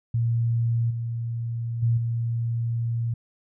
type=tone with level steps; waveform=sine; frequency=116.54 Hz; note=A#2; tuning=in tune; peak=-20 / -26 / -18 / -23 dBFS; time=0.14-3.14 s; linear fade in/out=5 ms; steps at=0.9 / 1.82 / 1.97 s; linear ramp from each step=10 ms; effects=none